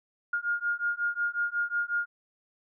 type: beating tone pair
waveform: sine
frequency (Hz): 1416 / 1421.5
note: F6 / F6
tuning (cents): +23 / +30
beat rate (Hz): 5.5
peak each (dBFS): -30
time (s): 0.33-2.06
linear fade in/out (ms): 5
effects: none